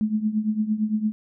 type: tone with tremolo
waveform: sine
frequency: 214.8 Hz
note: A3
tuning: 41 cents flat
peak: -17 dBFS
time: 0.01-1.12 s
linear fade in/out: 0 ms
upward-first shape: triangle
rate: 8.8 Hz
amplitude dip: 85%
effects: none

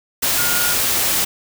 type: tone in noise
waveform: sine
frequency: 1428 Hz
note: F6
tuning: 38 cents sharp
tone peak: -23 dBFS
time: 0.38-0.74 s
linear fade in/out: 10 ms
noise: white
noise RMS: -18 dBFS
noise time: 0.22-1.25 s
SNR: -8 dB
effects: none

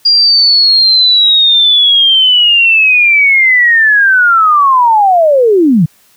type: linear sweep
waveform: sine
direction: down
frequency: 4817 to 142 Hz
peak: -4 dBFS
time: 0.05-5.86 s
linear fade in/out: 10 ms
effects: white hiss -48 dBFS RMS until 6.16 s

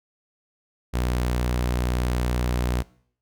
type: tone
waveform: sawtooth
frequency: 61.1 Hz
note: B1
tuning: 18 cents flat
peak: -18 dBFS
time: 0.93-2.83 s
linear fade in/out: 20 ms
effects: noise-tail reverb RT60 0.6 s tail -22 dB re dry

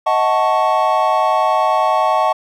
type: chord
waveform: triangle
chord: D# half-diminished seventh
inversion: none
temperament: equal with one note detuned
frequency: 629.8 / 740 / 880 / 1108.7 Hz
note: D#5 / F#5 / A5 / C#6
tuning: +21 / 0 / 0 / 0 cents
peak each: -16 dBFS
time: 0.06-2.33 s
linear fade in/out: 10 ms
effects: none

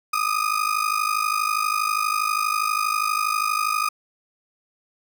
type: ring-modulated tone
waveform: 35% pulse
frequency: 1238 Hz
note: D#6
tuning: 9 cents flat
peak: -16 dBFS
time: 0.13-3.89 s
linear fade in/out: 5 ms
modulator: 26.2 Hz
effects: none

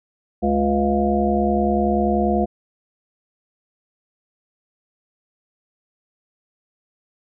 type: harmonic tone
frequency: 70.3 Hz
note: C#2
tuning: 25 cents sharp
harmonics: 1 / 3 / 5 / 7 / 9 / 10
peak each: -26 / -20 / -23 / -26 / -28 / -22 dBFS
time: 0.42-2.46 s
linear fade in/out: 20 ms
effects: none

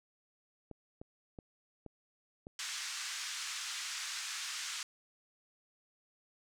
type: clicks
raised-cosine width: 2 ms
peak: -33 dBFS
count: 5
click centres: 0.713 / 1.015 / 1.388 / 1.863 / 2.469 s
type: band-pass noise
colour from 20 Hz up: white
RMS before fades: -41 dBFS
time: 2.59-4.83 s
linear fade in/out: 2 ms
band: 1200 to 7300 Hz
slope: 24 dB/octave
effects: none

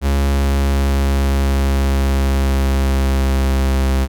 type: tone with pitch glide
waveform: 45% pulse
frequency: 69.3 to 66.59 Hz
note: C#2 to C2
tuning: 0 to +31 cents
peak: -13 dBFS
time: 0.01-4.08 s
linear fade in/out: 50 ms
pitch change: -69 cents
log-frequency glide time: 0.15-3.87 s
effects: none

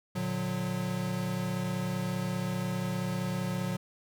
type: chord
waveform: square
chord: Bb augmented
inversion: none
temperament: equal with one note detuned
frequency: 116.54 / 146.83 / 182.03 Hz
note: Bb2 / D3 / F#3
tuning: 0 / 0 / -28 cents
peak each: -37 / -38 / -33 dBFS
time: 0.15-3.77 s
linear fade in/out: 10 ms
effects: none

